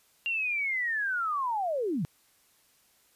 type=linear sweep; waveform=sine; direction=down; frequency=2794 to 130.81 Hz; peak=-27 dBFS; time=0.26-2.05 s; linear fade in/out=0 ms; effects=white hiss -65 dBFS RMS until 3.15 s + resampled to 32000 Hz